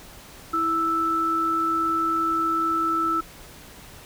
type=tone pair together; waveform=sine; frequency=327.3 / 1318.5 Hz; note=E4 / E6; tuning=-12 / 0 cents; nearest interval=2 octaves; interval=2412 cents; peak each=-28 / -21 dBFS; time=0.53-3.21 s; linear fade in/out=10 ms; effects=pink hiss -45 dBFS RMS until 4.05 s